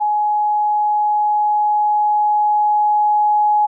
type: tone with level ramp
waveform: sine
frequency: 840 Hz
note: G#5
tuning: 19 cents sharp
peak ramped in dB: -14 to -11 dBFS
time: 0-3.67 s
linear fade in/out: 20 ms
effects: none